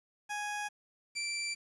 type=tone pair in turn; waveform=20% pulse; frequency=830.6 / 2342 Hz; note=G#5 / D7; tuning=0 / -5 cents; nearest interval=octave + tritone; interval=1795 cents; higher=second; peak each=-30 / -29 dBFS; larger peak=second; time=0.29-0.69 / 1.15-1.55 s; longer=neither; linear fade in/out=20 ms; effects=resampled to 24000 Hz + 10-bit